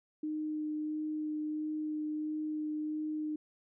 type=tone with vibrato; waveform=sine; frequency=306.1 Hz; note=D#4; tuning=28 cents flat; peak=-33 dBFS; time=0.23-3.36 s; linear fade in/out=5 ms; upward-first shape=sine; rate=1.5 Hz; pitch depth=9 cents each way; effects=none